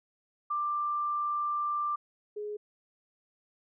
sine tone pair in turn, 1183 / 418.3 Hz, D6 / G#4, +12 / +12 cents, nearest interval octave + tritone, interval 1800 cents, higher first, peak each -28 / -34 dBFS, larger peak first, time 0.5-1.96 / 2.36-2.57 s, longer first, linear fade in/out 10 ms, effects none

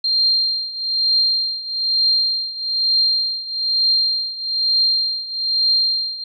sine tone with tremolo, 4186 Hz, C8, in tune, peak -12 dBFS, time 0.04-6.24 s, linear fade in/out 5 ms, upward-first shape triangle, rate 1.1 Hz, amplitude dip 85%, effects none

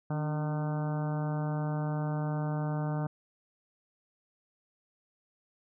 harmonic tone with a mistuned harmonic, 151.9 Hz, D#3, 41 cents flat, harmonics 1 / 2 / 3 / 4 / 5 / 6 / 7 / 8 / 9 / 10, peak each -30 / -39 / -45 / -41 / -43 / -45 / -51 / -48 / -52 / -51 dBFS, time 0.1-3.07 s, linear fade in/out 5 ms, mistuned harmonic 2, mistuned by -63 cents, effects none

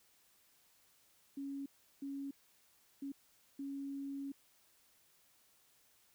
sine tone bursts at uneven times, 277.2 Hz, C#4, in tune, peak -40 dBFS, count 4, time 1.37-1.66 / 2.02-2.31 / 3.02-3.12 / 3.59-4.32 s, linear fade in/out 5 ms, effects white hiss -70 dBFS RMS until 6.14 s

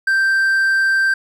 triangle tone, 1568 Hz, G6, in tune, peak -11 dBFS, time 0.07-1.14 s, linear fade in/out 5 ms, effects none

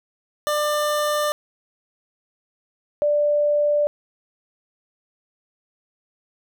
25% pulse / sine tone pair in turn, 596 / 588.8 Hz, D5 / D5, +25 / +4 cents, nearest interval unison, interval 21 cents, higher first, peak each -16 dBFS, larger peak neither, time 0.47-1.32 / 3.02-3.87 s, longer neither, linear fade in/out 0 ms, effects none

